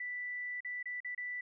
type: tone with dropouts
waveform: sine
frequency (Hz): 1975.5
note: B6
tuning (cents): 0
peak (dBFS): -37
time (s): 0-1.41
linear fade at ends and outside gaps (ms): 5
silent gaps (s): 0.606-0.647 / 0.829-0.856 / 1.004-1.046 / 1.149-1.177
effects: none